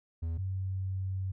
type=tone pair in turn; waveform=triangle / sine; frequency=82.41 / 94.92 Hz; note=E2 / F#2; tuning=0 / +45 cents; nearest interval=major second; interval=245 cents; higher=second; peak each=-29 / -31 dBFS; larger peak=first; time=0.22-0.38 / 0.38-1.32 s; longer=second; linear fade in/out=10 ms; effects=none